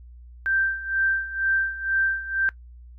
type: tone with tremolo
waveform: sine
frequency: 1568 Hz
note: G6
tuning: in tune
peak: -18 dBFS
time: 0.46-2.49 s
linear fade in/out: 0 ms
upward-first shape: sine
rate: 2.1 Hz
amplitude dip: 80%
effects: noise-tail reverb RT60 0.1 s tail -19 dB re dry + added 60 Hz sine -42 dBFS peak until 2.98 s